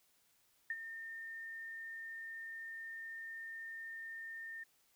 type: tone with ADSR envelope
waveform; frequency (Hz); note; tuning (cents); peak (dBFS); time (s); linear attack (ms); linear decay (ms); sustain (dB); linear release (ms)
sine; 1816; A#6; -46; -34; 0.7-4.64; 3; 43; -10; 11
effects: white hiss -73 dBFS RMS until 4.95 s